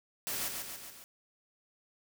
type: noise with echo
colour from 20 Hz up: white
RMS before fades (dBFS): -36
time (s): 0.27-0.48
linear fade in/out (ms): 0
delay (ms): 140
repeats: 4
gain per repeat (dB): -4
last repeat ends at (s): 1.04
effects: none